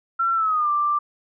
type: tone with pitch glide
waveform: sine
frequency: 1355 to 1179.6 Hz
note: E6 to D6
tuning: +47 to +7 cents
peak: -18 dBFS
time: 0.19-0.99 s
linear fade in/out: 10 ms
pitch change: -240 cents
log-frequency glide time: 0.34-0.7 s
effects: none